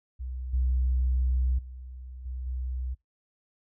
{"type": "tone with level steps", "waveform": "sine", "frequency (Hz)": 63.3, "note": "B1", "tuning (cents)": 43, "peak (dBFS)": [-32, -21, -39, -32, -29], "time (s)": [0.19, 2.95], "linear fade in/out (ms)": 20, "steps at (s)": [0.53, 1.58, 2.25, 2.46], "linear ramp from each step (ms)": 10, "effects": ["noise-tail reverb RT60 0.2 s tail -26 dB re dry", "tanh soft clip ceiling -19 dBFS"]}